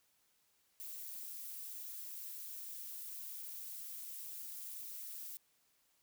violet noise with amplitude modulation, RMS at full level -44 dBFS, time 0.8-5.37 s, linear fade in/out 0 ms, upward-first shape sine, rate 222 Hz, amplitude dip 65%, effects white hiss -75 dBFS RMS until 6.02 s

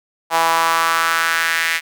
sawtooth tone with high-pass filter sweep, 164.81 Hz, E3, in tune, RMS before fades -17 dBFS, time 0.3-1.81 s, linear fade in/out 50 ms, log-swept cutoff 850 to 2000 Hz, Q 3.1, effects none

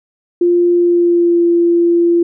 sine tone with pitch glide, 349.2 to 342.6 Hz, F4 to F4, 0 to -33 cents, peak -8 dBFS, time 0.41-2.23 s, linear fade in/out 5 ms, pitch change -33 cents, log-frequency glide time 0.74-1.45 s, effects none

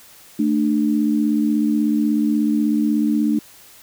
sine tone pair together, 221.2 / 297.6 Hz, A3 / D4, +9 / +23 cents, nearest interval perfect fourth, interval 514 cents, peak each -18 dBFS, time 0.39-3.39 s, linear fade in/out 5 ms, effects white hiss -46 dBFS RMS until 3.82 s

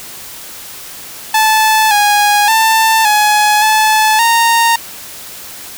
sawtooth tone with pitch steps, 872 / 826 / 890 / 842 / 866 / 925 Hz, A5 / G#5 / A5 / G#5 / A5 / A#5, -16 / -10 / +20 / +24 / -28 / -14 cents, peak -4 dBFS, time 1.34-4.76 s, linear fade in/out 5 ms, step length 570 ms, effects white hiss -30 dBFS RMS until 5.77 s

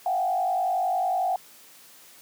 sine tone with frequency modulation, 740 Hz, F#5, in tune, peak -22 dBFS, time 0.06-1.36 s, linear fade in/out 2 ms, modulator 50.9 Hz, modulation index 1, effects white hiss -51 dBFS RMS until 2.21 s + high-pass 150 Hz 12 dB/octave

